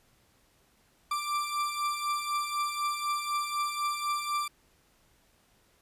40% pulse beating tone pair, 1174.7 / 1178.7 Hz, D6 / D6, 0 / +6 cents, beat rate 4 Hz, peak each -34 / -30 dBFS, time 1.11-4.48 s, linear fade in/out 5 ms, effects pink hiss -66 dBFS RMS until 5.81 s + resampled to 32000 Hz

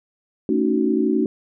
sine chord, D# half-diminished seventh, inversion second, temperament just, 224 / 280 / 311.1 / 373.4 Hz, A3 / C#4 / D#4 / F#4, +31 / +18 / 0 / +16 cents, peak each -22 dBFS, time 0.49-1.26 s, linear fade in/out 2 ms, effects none

